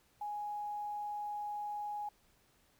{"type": "tone with quantisation", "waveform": "sine", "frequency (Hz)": 830.6, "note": "G#5", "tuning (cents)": 0, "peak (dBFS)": -37, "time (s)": [0.21, 2.09], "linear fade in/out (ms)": 5, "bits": 11, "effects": ["pink hiss -70 dBFS RMS until 2.79 s"]}